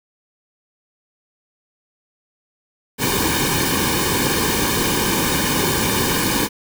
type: noise with comb filter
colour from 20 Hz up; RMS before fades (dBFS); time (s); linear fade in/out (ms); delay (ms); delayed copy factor
pink; -19; 2.98-6.49; 50; 1.5; -0.85
effects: none